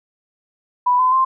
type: tone with pitch steps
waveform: sine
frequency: 987.8 / 1017.9 / 1049 Hz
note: B5 / C6 / C6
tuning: 0 / -48 / +4 cents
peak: -12 dBFS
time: 0.86-1.25 s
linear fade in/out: 10 ms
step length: 130 ms
effects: none